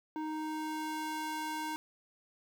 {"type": "ring-modulated tone", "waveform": "square", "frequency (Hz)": 311.1, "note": "D#4", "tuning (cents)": 0, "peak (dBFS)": -33, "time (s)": [0.16, 1.76], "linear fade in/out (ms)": 0, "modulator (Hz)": 622, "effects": []}